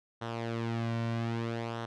sawtooth tone with flanger, 115.5 Hz, A#2, 16 cents flat, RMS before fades -34 dBFS, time 0.21-1.86 s, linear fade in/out 10 ms, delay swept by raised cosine 0.42 to 2.42 ms, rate 0.62 Hz, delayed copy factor -0.6, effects low-pass 4000 Hz 12 dB/octave

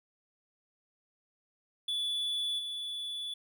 triangle tone with level steps, 3447 Hz, A7, 36 cents flat, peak -29 / -34 dBFS, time 1.88-3.34 s, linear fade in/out 5 ms, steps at 2.58 s, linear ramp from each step 20 ms, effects none

